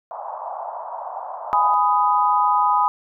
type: band-pass noise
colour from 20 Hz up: white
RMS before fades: -31 dBFS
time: 0.11-1.74 s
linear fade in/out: 0 ms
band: 650 to 1000 Hz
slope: 48 dB/octave
type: chord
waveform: sine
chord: G# minor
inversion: none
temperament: just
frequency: 830.6 / 996.7 / 1245.9 Hz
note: G#5 / B5 / D#6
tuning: 0 / +16 / +2 cents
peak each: -20 / -18 / -20 dBFS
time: 1.53-2.88 s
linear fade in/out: 0 ms
effects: none